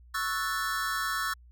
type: chord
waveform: square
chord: F# minor seventh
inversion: second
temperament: equal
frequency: 1108.7 / 1318.5 / 1480 / 1760 Hz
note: C#6 / E6 / F#6 / A6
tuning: 0 / 0 / 0 / 0 cents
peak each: -36 / -34 / -36 / -35 dBFS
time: 0.14-1.34 s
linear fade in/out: 10 ms
effects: added 60 Hz sine -51 dBFS peak until 1.51 s